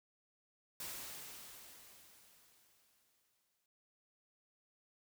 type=noise with exponential decay; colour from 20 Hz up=white; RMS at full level=-44 dBFS; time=0.8-3.66 s; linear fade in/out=2 ms; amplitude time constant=620 ms; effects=noise-tail reverb RT60 0.6 s tail -24 dB re dry